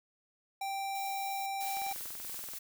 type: tone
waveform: square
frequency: 784 Hz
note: G5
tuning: in tune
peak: -35 dBFS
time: 0.61-1.93 s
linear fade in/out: 5 ms
type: noise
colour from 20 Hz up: violet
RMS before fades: -46 dBFS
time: 0.95-1.46 s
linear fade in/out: 0 ms
type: noise with tremolo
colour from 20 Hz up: blue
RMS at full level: -41 dBFS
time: 1.6-2.59 s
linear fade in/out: 10 ms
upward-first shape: sine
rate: 3.1 Hz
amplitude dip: 25%
type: click train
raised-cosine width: 0.5 ms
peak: -34 dBFS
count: 17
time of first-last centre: 1.77-2.536 s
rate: 20.9 Hz
effects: none